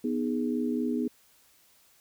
sine chord, G# minor, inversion first, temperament equal, 246.9 / 311.1 / 415.3 Hz, B3 / D#4 / G#4, 0 / 0 / 0 cents, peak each -28 / -32 / -34 dBFS, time 0.04-1.08 s, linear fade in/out 5 ms, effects white hiss -62 dBFS RMS until 2 s

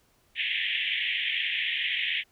white band-pass noise, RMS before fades -29 dBFS, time 0.35-2.24 s, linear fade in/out 50 ms, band 1800 to 3400 Hz, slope 96 dB/octave, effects pink hiss -66 dBFS RMS until 2.31 s

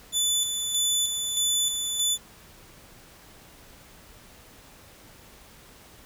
20% pulse tone with tremolo, 3493 Hz, A7, 13 cents flat, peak -16 dBFS, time 0.12-2.18 s, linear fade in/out 50 ms, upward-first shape square, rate 1.6 Hz, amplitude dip 45%, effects pink hiss -51 dBFS RMS until 6.05 s

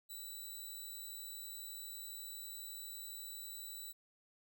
5% pulse tone, 3951 Hz, B7, in tune, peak -38 dBFS, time 0.09-3.93 s, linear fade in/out 20 ms, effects none

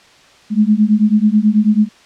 sine beating tone pair, 207.7 / 216.9 Hz, G#3 / A3, 0 / -25 cents, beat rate 9.2 Hz, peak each -12 dBFS, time 0.5-1.89 s, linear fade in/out 50 ms, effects white hiss -46 dBFS RMS until 2.05 s + low-pass 5000 Hz 12 dB/octave

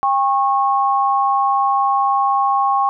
sine tone pair together, 800.5 / 1094 Hz, G5 / C#6, +36 / -23 cents, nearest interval perfect fourth, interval 541 cents, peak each -16 dBFS, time 0.03-2.89 s, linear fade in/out 0 ms, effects none

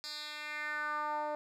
10% pulse tone with band-pass filter sweep, 300 Hz, D4, 37 cents sharp, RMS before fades -38 dBFS, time 0.04-1.35 s, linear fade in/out 0 ms, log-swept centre 4900 to 670 Hz, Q 3.1, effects none

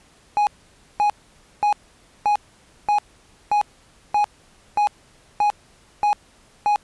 triangle tone bursts, 830.6 Hz, G#5, in tune, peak -13 dBFS, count 11, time 0.37-6.759 s, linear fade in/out 0 ms, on 99 ms, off 530 ms, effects pink hiss -54 dBFS RMS until 6.83 s + resampled to 24000 Hz

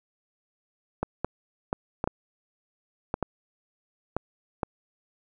clicks, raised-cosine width 1 ms, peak -12 dBFS, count 9, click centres 1.03 / 1.246 / 1.729 / 2.041 / 2.075 / 3.141 / 3.227 / 4.166 / 4.632 s, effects none

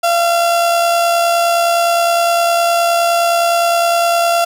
35% pulse tone with amplitude modulation, 684 Hz, F5, 36 cents flat, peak -8 dBFS, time 0.03-4.45 s, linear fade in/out 10 ms, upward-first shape sine, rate 69.7 Hz, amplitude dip 30%, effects none

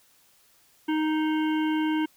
harmonic tone, 311.1 Hz, D#4, in tune, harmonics 1 / 3 / 5 / 7 / 9 / 10, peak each -23 / -33 / -37 / -40 / -42 / -43 dBFS, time 0.88-2.06 s, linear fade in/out 10 ms, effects white hiss -61 dBFS RMS until 2.16 s

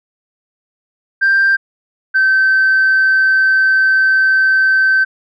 sine tone pair in turn, 1580 / 1544.8 Hz, G6 / G6, +13 / -26 cents, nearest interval unison, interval 39 cents, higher first, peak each -7 dBFS, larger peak neither, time 1.21-1.57 / 2.14-5.05 s, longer second, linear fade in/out 20 ms, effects tanh soft clip ceiling -6 dBFS

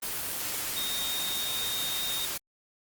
sine tone in noise, 3700 Hz, A#7, 14 cents flat, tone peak -32 dBFS, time 0.76-2.26 s, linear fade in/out 10 ms, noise white, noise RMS -33 dBFS, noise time 0.02-2.38 s, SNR -2 dB, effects Opus 24 kbps

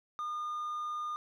sine tone with hard clipping, 1216 Hz, D#6, 40 cents flat, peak -35 dBFS, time 0.19-1.16 s, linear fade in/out 0 ms, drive 2 dB, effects none

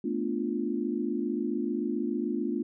sine chord, B half-diminished seventh, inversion third, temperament equal, 220 / 246.9 / 293.7 / 349.2 Hz, A3 / B3 / D4 / F4, 0 / 0 / 0 / 0 cents, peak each -33 dBFS, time 0.04-2.63 s, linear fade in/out 5 ms, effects none

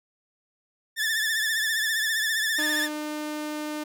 sawtooth tone with vibrato, 1760 Hz, A6, in tune, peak -20 dBFS, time 0.96-2.89 s, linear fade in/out 50 ms, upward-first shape triangle, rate 15 Hz, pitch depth 76 cents each way
sawtooth tone with pitch glide, 304.6 to 302.1 Hz, D#4 to D4, -37 to +49 cents, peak -26 dBFS, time 2.58-3.84 s, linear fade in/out 10 ms, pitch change -14 cents, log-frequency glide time 2.7-2.89 s
effects none

